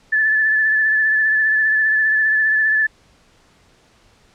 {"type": "tone with vibrato", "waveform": "sine", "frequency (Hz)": 1742, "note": "A6", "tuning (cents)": -18, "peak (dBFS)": -13, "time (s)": [0.12, 2.87], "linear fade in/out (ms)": 10, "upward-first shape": "triangle", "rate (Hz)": 15, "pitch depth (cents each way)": 32, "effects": ["pink hiss -54 dBFS RMS until 4.34 s", "low-pass 7000 Hz 12 dB/octave"]}